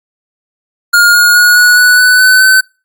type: tone with pitch steps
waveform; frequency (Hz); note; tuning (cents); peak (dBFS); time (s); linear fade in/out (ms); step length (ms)
square; 1422 / 1436 / 1450.2 / 1464.5 / 1479 / 1493.6 / 1508.3 / 1523.2; F6 / F6 / F#6 / F#6 / F#6 / F#6 / F#6 / F#6; +31 / +48 / -35 / -18 / -1 / +16 / +33 / +50; -4; 0.93-2.61; 10; 210
effects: noise-tail reverb RT60 0.3 s tail -24 dB re dry + Opus 48 kbps